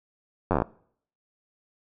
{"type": "slowing click train", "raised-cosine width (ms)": 1, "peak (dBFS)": -9, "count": 9, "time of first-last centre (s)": [0.51, 0.62], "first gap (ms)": 10, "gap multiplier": 1.09, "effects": ["noise-tail reverb RT60 0.6 s tail -23 dB re dry"]}